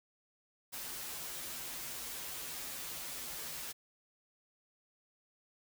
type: noise with comb filter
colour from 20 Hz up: white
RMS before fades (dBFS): -43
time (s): 0.72-3.73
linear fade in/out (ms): 20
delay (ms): 10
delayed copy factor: -0.85
effects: none